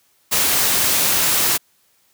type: noise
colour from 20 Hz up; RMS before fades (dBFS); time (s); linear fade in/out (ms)
white; -17; 0.31-1.58; 20
effects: white hiss -60 dBFS RMS until 2.13 s + high-pass 60 Hz 12 dB/octave